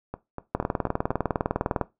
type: two click trains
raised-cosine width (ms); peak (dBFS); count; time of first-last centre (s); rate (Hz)
1; -18 / -9; 5 / 26; 0.14-1.113 / 0.55-1.813; 4.11 / 19.8
effects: noise-tail reverb RT60 0.2 s tail -17 dB re dry